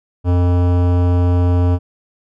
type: tone with hard clipping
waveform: sine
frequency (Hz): 88.6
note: F2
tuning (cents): +25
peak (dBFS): -13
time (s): 0.24-1.79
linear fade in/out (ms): 50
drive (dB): 17
effects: none